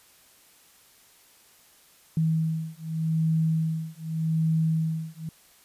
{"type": "beating tone pair", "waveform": "sine", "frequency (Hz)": [160, 160.84], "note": ["D#3", "E3"], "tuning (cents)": [49, -42], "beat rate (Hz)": 0.84, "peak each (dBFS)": -26, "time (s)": [2.17, 5.29], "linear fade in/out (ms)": 2, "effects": ["white hiss -57 dBFS RMS until 5.64 s", "resampled to 32000 Hz"]}